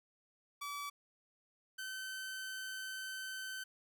sawtooth tone pair in turn, 1149 / 1533.7 Hz, D6 / G6, -38 / -38 cents, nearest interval perfect fourth, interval 500 cents, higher second, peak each -37 / -38 dBFS, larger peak first, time 0.61-0.9 / 1.78-3.64 s, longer second, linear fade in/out 10 ms, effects none

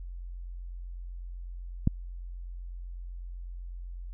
click, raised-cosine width 5 ms, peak -10 dBFS, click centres 1.874 s, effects added 44 Hz sine -37 dBFS peak until 4.13 s

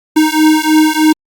square beating tone pair, 309.4 / 312.6 Hz, D#4 / D#4, -10 / +8 cents, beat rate 3.2 Hz, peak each -11 dBFS, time 0.16-1.13 s, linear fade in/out 10 ms, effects Opus 48 kbps

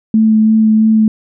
sine tone with vibrato, 218.7 Hz, A3, 10 cents flat, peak -6 dBFS, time 0.14-1.08 s, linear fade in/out 2 ms, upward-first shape sine, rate 3 Hz, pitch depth 12 cents each way, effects none

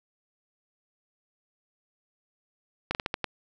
slowing click train, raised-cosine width 0.3 ms, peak -12 dBFS, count 6, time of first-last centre 2.91-3.243 s, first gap 39 ms, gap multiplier 1.27, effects none

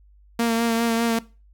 sawtooth tone with vibrato, 230.5 Hz, A#3, 19 cents flat, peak -15 dBFS, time 0.39-1.19 s, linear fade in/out 5 ms, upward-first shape sine, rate 5 Hz, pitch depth 24 cents each way, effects noise-tail reverb RT60 0.3 s tail -19 dB re dry + added 50 Hz sine -50 dBFS peak until 1.53 s

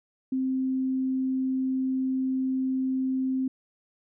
sine tone, 261.6 Hz, C4, in tune, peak -24 dBFS, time 0.32-3.48 s, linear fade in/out 5 ms, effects none

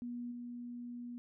sine tone with level steps, 241.5 Hz, B3, 39 cents flat, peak -39 / -42 dBFS, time 0.02-1.18 s, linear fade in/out 0 ms, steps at 0.31 s, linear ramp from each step 10 ms, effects none

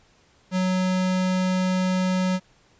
square tone, 185 Hz, F#3, in tune, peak -21 dBFS, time 0.51-2.4 s, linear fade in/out 50 ms, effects pink hiss -59 dBFS RMS until 2.79 s + resampled to 16000 Hz

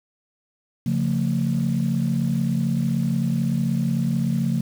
sine chord, Db augmented, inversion none, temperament equal with one note detuned, 138.59 / 174.61 / 225.4 Hz, Db3 / F3 / A3, 0 / 0 / +42 cents, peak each -23 dBFS, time 0.86-4.61 s, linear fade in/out 5 ms, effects tanh soft clip ceiling -12 dBFS + 7-bit

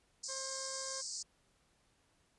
pink band-pass noise, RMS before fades -43 dBFS, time 0.23-1.23 s, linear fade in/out 10 ms, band 4500 to 8500 Hz, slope 96 dB/octave
20% pulse tone, 533 Hz, C5, 32 cents sharp, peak -40 dBFS, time 0.28-1.02 s, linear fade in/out 20 ms
effects pink hiss -73 dBFS RMS until 2.38 s + resampled to 24000 Hz

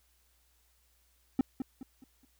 triangle tone with echo, 261.6 Hz, C4, in tune, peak -20 dBFS, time 1.39-1.41 s, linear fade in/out 2 ms, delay 210 ms, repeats 4, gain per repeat -9 dB, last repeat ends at 2.25 s, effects added 60 Hz sine -70 dBFS peak until 2.39 s + white hiss -71 dBFS RMS until 2.39 s

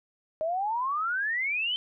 sine exponential sweep, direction up, 617 to 3125 Hz, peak -26 dBFS, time 0.41-1.76 s, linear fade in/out 0 ms, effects none

